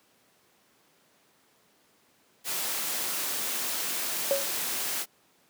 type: noise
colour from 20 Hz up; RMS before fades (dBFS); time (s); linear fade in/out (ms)
white; -31; 2.44-5.06; 50
type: tone with exponential decay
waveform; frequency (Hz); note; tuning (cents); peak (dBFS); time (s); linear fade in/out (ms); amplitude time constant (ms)
sine; 554.4; C#5; 0; -19; 4.31-4.54; 0; 50
effects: pink hiss -64 dBFS RMS until 5.49 s + high-pass 200 Hz 12 dB/octave